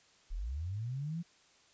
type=linear sweep; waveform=sine; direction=up; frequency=32.7 to 174.61 Hz; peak=-35 dBFS; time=0.3-1.23 s; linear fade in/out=20 ms; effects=white hiss -65 dBFS RMS until 1.73 s + resampled to 16000 Hz